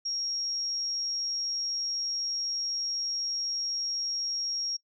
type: tone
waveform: sine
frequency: 5588 Hz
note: F8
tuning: in tune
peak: -29 dBFS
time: 0.05-4.77 s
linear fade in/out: 10 ms
effects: noise-tail reverb RT60 0.1 s tail -23 dB re dry